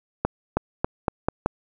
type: accelerating click train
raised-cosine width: 1 ms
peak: -6 dBFS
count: 6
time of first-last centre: 0.25-1.46 s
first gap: 320 ms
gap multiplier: 0.86
effects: none